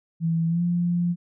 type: tone with pitch glide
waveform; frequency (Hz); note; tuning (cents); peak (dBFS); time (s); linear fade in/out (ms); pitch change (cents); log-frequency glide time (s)
sine; 164.81 to 174.11; E3 to F3; 0 to -5; -20; 0.2-1.16; 50; +95; 0.48-0.62
effects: none